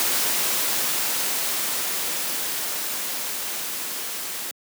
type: noise with level ramp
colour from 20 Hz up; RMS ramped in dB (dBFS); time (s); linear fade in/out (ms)
white; -22 to -31; 0-4.51; 0
effects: high-pass 200 Hz 12 dB/octave